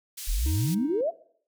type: band-pass noise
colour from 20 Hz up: white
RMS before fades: -38 dBFS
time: 0.17-0.75 s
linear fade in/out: 10 ms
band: 3100 to 14000 Hz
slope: 12 dB/octave
type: exponential sweep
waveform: sine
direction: up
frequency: 33.87 to 714 Hz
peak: -23 dBFS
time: 0.27-1.11 s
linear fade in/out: 20 ms
type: tone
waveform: triangle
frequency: 313.3 Hz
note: D#4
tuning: 12 cents sharp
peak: -31 dBFS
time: 0.46-1.01 s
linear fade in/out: 2 ms
effects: noise-tail reverb RT60 0.6 s tail -20 dB re dry